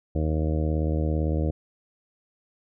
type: harmonic tone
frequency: 77.78 Hz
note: D#2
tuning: in tune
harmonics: 1 / 2 / 3 / 4 / 5 / 6 / 7 / 8 / 9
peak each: -24 / -29 / -35 / -31 / -39 / -35 / -35 / -43 / -43 dBFS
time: 0.15-1.51 s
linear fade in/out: 5 ms
effects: none